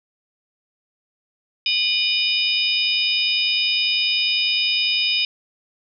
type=tone cluster; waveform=sine; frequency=2443 / 2968 / 3694 / 4995 Hz; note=D#7 / F#7 / A#7 / D#8; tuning=-32 / +5 / -16 / +6 cents; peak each=-23 dBFS; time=1.66-5.25 s; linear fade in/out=2 ms; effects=none